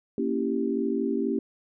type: chord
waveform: sine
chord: A# diminished seventh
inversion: none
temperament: equal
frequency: 233.1 / 277.2 / 329.6 / 392 Hz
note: A#3 / C#4 / E4 / G4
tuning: 0 / 0 / 0 / 0 cents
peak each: -29 / -29 / -32 / -29 dBFS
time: 0.18-1.39 s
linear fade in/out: 2 ms
effects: none